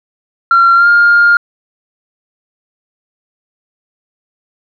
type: tone with pitch glide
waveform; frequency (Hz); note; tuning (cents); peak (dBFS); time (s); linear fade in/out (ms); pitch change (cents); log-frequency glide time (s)
sine; 1371 to 1409.5; F6 to F6; -32 to +16; -3; 0.51-1.37; 2; +48; 0.75-0.88
effects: tanh soft clip ceiling -1 dBFS